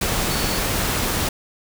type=tone in noise; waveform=sine; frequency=4435 Hz; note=C#8; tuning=in tune; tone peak=-31 dBFS; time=0.3-0.59 s; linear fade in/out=5 ms; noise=pink; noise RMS=-22 dBFS; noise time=0.01-1.29 s; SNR=-12 dB; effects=none